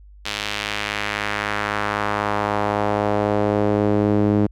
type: tone with band-pass filter sweep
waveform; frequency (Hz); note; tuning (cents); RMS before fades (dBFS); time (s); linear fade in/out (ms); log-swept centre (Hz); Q
sawtooth; 103.83; G#2; 0; -21; 0.25-4.47; 10; 3500 to 290; 1.3
effects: added 50 Hz sine -42 dBFS peak until 4.51 s